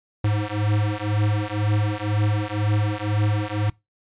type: beating tone pair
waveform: square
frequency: 103.83 / 105.83 Hz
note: G#2 / G#2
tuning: 0 / +33 cents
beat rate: 2 Hz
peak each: -24 dBFS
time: 0.24-3.7 s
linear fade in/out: 5 ms
effects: noise-tail reverb RT60 0.2 s tail -22 dB re dry + resampled to 8000 Hz